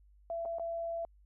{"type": "tone with dropouts", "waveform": "sine", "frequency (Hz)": 671, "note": "E5", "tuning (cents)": 31, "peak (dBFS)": -34, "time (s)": [0.3, 1.05], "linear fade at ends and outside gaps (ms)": 1, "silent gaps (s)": [[0.452, 0.457], [0.585, 0.596]], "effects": ["added 50 Hz sine -59 dBFS peak until 1.25 s"]}